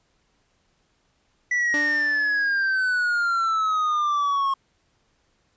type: exponential sweep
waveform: triangle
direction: down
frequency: 1973 to 1082 Hz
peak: -18 dBFS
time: 1.51-4.54 s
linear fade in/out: 5 ms
type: tone with exponential decay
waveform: sawtooth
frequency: 293.7 Hz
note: D4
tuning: in tune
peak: -22 dBFS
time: 1.74-2.89 s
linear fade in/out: 0 ms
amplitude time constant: 250 ms
effects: pink hiss -67 dBFS RMS until 5.56 s + resampled to 16000 Hz